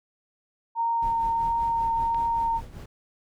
sine tone with vibrato, 921 Hz, A#5, 21 cents flat, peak -22 dBFS, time 0.75-2.61 s, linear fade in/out 50 ms, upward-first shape triangle, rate 1.5 Hz, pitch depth 12 cents each way
brown noise with tremolo, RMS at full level -36 dBFS, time 1.02-2.86 s, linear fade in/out 5 ms, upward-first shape sine, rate 5.2 Hz, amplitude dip 60%
click, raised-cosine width 0.3 ms, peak -26 dBFS, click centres 2.146 s
effects none

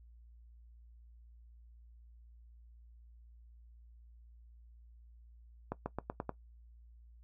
accelerating click train, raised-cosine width 1 ms, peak -22 dBFS, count 6, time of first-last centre 5.72-6.293 s, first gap 140 ms, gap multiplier 0.9, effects noise-tail reverb RT60 0.1 s tail -17 dB re dry + added 58 Hz sine -55 dBFS peak until 7.23 s

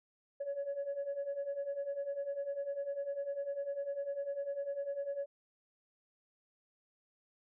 sine beating tone pair, 554.4 / 564.4 Hz, C#5 / C#5, 0 / +31 cents, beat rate 10 Hz, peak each -40 / -36 dBFS, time 0.4-5.26 s, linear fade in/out 10 ms, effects tanh soft clip ceiling -31 dBFS

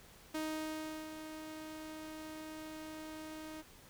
sawtooth tone with ADSR envelope, 312.3 Hz, D#4, 7 cents sharp, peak -32 dBFS, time 0.34-3.63 s, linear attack 9 ms, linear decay 750 ms, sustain -9 dB, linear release 32 ms, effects pink hiss -59 dBFS RMS until 3.89 s

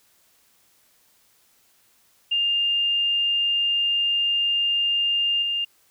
sine tone with level steps, 2807 Hz, F7, 8 cents sharp, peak -19 / -22 dBFS, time 2.31-5.65 s, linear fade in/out 10 ms, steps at 5.42 s, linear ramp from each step 5 ms, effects white hiss -61 dBFS RMS until 5.9 s

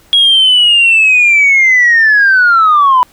sine linear sweep, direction down, 3322 to 980 Hz, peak -3 dBFS, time 0.13-3.03 s, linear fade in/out 0 ms, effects tanh soft clip ceiling -1 dBFS + pink hiss -46 dBFS RMS until 3.12 s

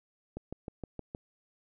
click train, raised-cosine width 2 ms, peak -25 dBFS, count 6, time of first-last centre 0.37-1.149 s, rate 6.42 Hz, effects none

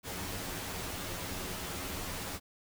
pink noise with comb filter, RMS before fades -39 dBFS, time 0.03-2.4 s, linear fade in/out 50 ms, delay 11 ms, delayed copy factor +0.6, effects none

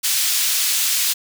pink high-pass noise, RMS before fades -19 dBFS, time 0.03-1.14 s, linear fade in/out 20 ms, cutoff 3500 Hz, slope 12 dB/octave, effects none

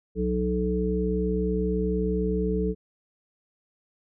harmonic tone with a mistuned harmonic, 62.1 Hz, B1, 10 cents sharp, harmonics 1 / 3 / 5 / 7, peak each -29 / -27 / -33 / -27 dBFS, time 0.15-2.75 s, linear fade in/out 50 ms, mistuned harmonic 3, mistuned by -40 cents, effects none

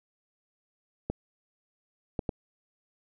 clicks, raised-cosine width 2 ms, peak -16 dBFS, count 3, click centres 1.1 / 2.192 / 2.292 s, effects none

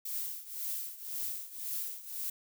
violet noise with tremolo, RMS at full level -35 dBFS, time 0.05-2.3 s, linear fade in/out 5 ms, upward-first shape triangle, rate 1.9 Hz, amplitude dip 85%, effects none

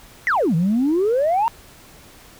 sine exponential two-way sweep, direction down then up, 2093 to 155.56 to 947 Hz, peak -14 dBFS, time 0.27-1.48 s, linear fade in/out 0 ms, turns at 0.55 s, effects tanh soft clip ceiling -12 dBFS + pink hiss -46 dBFS RMS until 2.39 s

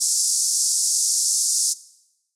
pink band-pass noise, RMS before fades -21 dBFS, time 0-1.74 s, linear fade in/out 20 ms, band 5200 to 10000 Hz, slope 48 dB/octave, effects noise-tail reverb RT60 0.9 s tail -19 dB re dry

